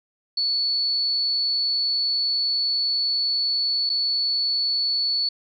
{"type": "tone with dropouts", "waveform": "sine", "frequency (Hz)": 4435, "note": "C#8", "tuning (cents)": 0, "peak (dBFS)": -20, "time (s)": [0.37, 5.29], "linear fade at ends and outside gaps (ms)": 5, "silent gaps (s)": [3.894, 3.898], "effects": []}